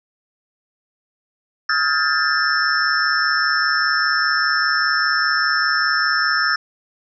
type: tone cluster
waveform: sine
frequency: 1272 / 1412 / 1617 / 1762 / 5330 Hz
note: D#6 / F6 / G#6 / A6 / E8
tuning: +38 / +19 / -47 / +2 / +18 cents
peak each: -22 dBFS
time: 1.69-6.56 s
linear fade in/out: 5 ms
effects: none